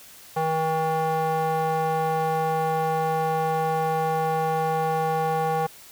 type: tone with band-pass filter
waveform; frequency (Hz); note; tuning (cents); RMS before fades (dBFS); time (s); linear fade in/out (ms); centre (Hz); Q
square; 159.7; D#3; +45; -24; 0.36-5.67; 10; 750; 2.4
effects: white hiss -47 dBFS RMS until 5.91 s